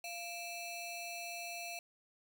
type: ring-modulated tone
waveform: sawtooth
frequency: 1666 Hz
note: G#6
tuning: 5 cents sharp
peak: -35 dBFS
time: 0.04-1.79 s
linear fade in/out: 2 ms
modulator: 974 Hz
effects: 11-bit